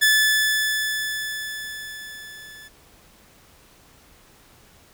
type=tone with level ramp; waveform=sawtooth; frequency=1735 Hz; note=A6; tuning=25 cents flat; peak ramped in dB=-10 to -38 dBFS; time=0.01-2.69 s; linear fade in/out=20 ms; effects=pink hiss -53 dBFS RMS until 4.93 s